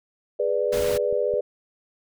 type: chord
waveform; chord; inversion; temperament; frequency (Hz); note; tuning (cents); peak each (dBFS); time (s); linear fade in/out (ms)
sine; G# diminished; none; equal with one note detuned; 415.3 / 493.9 / 590.7; G#4 / B4 / D5; 0 / 0 / +10; -26 / -24 / -25; 0.39-1.41; 10
type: noise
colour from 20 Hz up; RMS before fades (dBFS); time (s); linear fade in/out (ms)
pink; -32; 0.72-0.98; 10
type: clicks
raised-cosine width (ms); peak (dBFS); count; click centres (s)
3; -26 / -28 / -28; 3; 0.8 / 1.127 / 1.338
effects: none